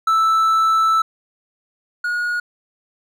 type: tone pair in turn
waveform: triangle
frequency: 1318.5 / 1444.7 Hz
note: E6 / F#6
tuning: 0 / -42 cents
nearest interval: major second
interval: 158 cents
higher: second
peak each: -11 / -17 dBFS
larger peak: first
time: 0.07-1.02 / 2.04-2.4 s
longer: first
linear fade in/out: 5 ms
effects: none